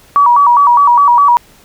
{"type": "tone with vibrato", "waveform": "sine", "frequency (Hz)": 1046.5, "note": "C6", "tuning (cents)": 0, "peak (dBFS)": -4, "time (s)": [0.16, 1.37], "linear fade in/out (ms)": 0, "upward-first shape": "square", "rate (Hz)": 4.9, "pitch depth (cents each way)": 150, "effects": ["pink hiss -44 dBFS RMS until 1.64 s"]}